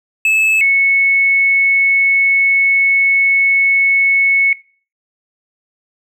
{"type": "tone pair in turn", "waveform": ["triangle", "sine"], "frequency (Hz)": [2606, 2204], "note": ["E7", "C#7"], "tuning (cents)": [-20, -11], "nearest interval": "minor third", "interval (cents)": 291, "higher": "first", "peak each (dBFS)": -8, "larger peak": "neither", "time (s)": [[0.25, 0.61], [0.61, 4.53]], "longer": "second", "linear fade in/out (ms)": 2, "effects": ["noise-tail reverb RT60 0.4 s tail -21 dB re dry"]}